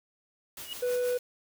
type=noise with tremolo; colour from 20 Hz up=white; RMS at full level=-41 dBFS; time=0.57-1.19 s; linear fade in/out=2 ms; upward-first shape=sine; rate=6.3 Hz; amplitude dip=55%
type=tone with exponential growth; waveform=sine; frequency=2900 Hz; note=F#7; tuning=35 cents flat; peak=-31 dBFS; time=0.59-0.73 s; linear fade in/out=1 ms; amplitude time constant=29 ms
type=tone; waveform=triangle; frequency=493.9 Hz; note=B4; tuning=in tune; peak=-24 dBFS; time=0.82-1.18 s; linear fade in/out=10 ms
effects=none